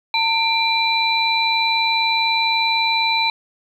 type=tone cluster; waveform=sine; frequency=906 / 2363 / 3984 Hz; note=A#5 / D7 / B7; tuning=-50 / +10 / +14 cents; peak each=-20 dBFS; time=0.14-3.3 s; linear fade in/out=2 ms; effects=8-bit